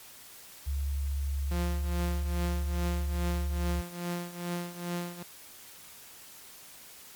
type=tone; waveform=sine; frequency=70 Hz; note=C#2; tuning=18 cents sharp; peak=-28 dBFS; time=0.66-3.82 s; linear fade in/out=20 ms
type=tone with tremolo; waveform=sawtooth; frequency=174.61 Hz; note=F3; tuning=in tune; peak=-26 dBFS; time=1.51-5.23 s; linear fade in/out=5 ms; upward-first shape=triangle; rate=2.4 Hz; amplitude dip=85%
effects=white hiss -50 dBFS RMS until 7.15 s + MP3 96 kbps